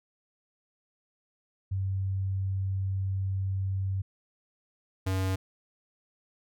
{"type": "tone pair in turn", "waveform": ["sine", "square"], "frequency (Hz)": [96.1, 94.5], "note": ["G2", "F#2"], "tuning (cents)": [-34, 37], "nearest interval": "unison", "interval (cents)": 29, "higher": "first", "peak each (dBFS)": [-27, -27], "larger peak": "neither", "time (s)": [[1.71, 4.02], [5.06, 5.36]], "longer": "first", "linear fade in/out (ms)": 10, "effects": []}